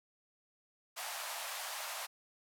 pink band-pass noise, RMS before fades -42 dBFS, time 0.96-2.07 s, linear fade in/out 20 ms, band 620 to 15000 Hz, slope 48 dB/octave, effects none

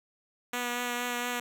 5% pulse tone with vibrato, 243.5 Hz, B3, 24 cents flat, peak -19 dBFS, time 0.53-1.4 s, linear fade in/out 5 ms, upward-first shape triangle, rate 4.3 Hz, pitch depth 16 cents each way, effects none

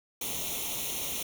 white noise with comb filter, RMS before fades -34 dBFS, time 0.21-1.23 s, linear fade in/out 5 ms, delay 0.31 ms, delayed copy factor +0.8, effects none

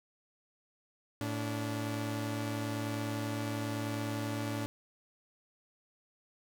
sawtooth tone pair together, 110 / 289 Hz, A2 / D4, 0 / -28 cents, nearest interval octave + perfect fourth, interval 1672 cents, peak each -32 / -33 dBFS, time 1.21-4.66 s, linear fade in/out 0 ms, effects none

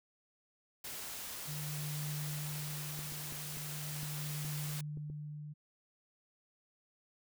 white noise, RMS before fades -44 dBFS, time 0.84-4.81 s, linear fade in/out 5 ms
sine tone with tremolo, 149.3 Hz, D3, 29 cents sharp, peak -37 dBFS, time 1.47-5.54 s, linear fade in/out 20 ms, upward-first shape triangle, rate 0.4 Hz, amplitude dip 70%
clicks, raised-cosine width 3 ms, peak -37 dBFS, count 8, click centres 2.991 / 3.122 / 3.323 / 3.571 / 4.031 / 4.449 / 4.973 / 5.1 s
effects none

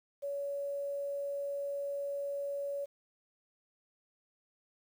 sine tone with quantisation, 564 Hz, C#5, 30 cents sharp, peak -34 dBFS, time 0.22-2.86 s, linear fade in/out 20 ms, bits 10, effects none

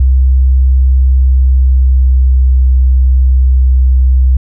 sine tone with pitch glide, 65 to 64.22 Hz, C2 to C2, -11 to -32 cents, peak -4 dBFS, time 0-4.37 s, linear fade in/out 5 ms, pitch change -21 cents, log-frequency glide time 1.13-2.49 s, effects none

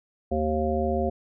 harmonic tone, 77.1 Hz, D#2, 15 cents flat, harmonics 1 / 3 / 5 / 7 / 9, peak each -29 / -29 / -29 / -29 / -29 dBFS, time 0.31-1.1 s, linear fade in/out 10 ms, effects none

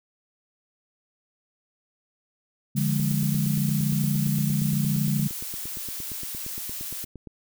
sine chord, D diminished, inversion none, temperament equal, 146.83 / 174.61 / 207.7 Hz, D3 / F3 / Ab3, 0 / 0 / 0 cents, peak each -24 / -29 / -26 dBFS, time 2.75-5.28 s, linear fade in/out 10 ms
blue noise, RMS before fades -34 dBFS, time 2.76-7.05 s, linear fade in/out 10 ms
click train, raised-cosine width 3 ms, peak -27 dBFS, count 38, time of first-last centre 3-7.273 s, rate 8.66 Hz
effects none

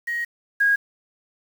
sine tone pair in turn, 1886 / 1638.6 Hz, A#6 / G#6, +20 / -24 cents, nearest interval major second, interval 244 cents, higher first, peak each -23 / -15 dBFS, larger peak second, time 0.07-0.25 / 0.6-0.76 s, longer first, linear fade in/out 10 ms, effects 7-bit

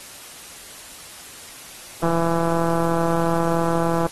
click train, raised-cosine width 1 ms, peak -9 dBFS, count 341, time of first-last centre 2.03-4.066 s, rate 167 Hz, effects white hiss -40 dBFS RMS until 4.11 s + AAC 32 kbps

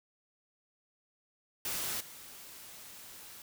white noise with level steps, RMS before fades -36 / -50 dBFS, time 1.65-3.42 s, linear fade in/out 2 ms, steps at 2 s, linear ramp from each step 10 ms, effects none

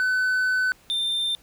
triangle tone pair in turn, 1509 / 3589 Hz, F#6 / A7, +34 / +34 cents, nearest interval octave + minor third, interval 1500 cents, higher second, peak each -18 / -21 dBFS, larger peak first, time 0-0.72 / 0.9-1.35 s, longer first, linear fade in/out 0 ms, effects pink hiss -56 dBFS RMS until 1.42 s

